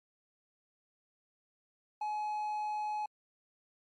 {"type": "tone", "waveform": "triangle", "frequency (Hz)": 846, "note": "G#5", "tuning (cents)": 32, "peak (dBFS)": -31, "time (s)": [2.01, 3.06], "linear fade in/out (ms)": 5, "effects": ["MP3 48 kbps"]}